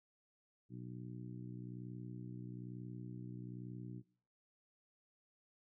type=harmonic tone; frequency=61.1 Hz; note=B1; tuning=18 cents flat; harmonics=2 / 3 / 4 / 5 / 6; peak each=-48 / -50 / -57 / -54 / -60 dBFS; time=0.69-4.03 s; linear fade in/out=50 ms; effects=noise-tail reverb RT60 0.5 s tail -22 dB re dry